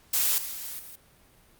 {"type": "noise with level steps", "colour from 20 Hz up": "blue", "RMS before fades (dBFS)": [-24, -35, -37, -44], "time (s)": [0.13, 0.96], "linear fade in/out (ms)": 10, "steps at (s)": [0.38, 0.53, 0.79], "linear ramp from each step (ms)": 2, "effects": ["pink hiss -59 dBFS RMS until 1.59 s", "Opus 48 kbps"]}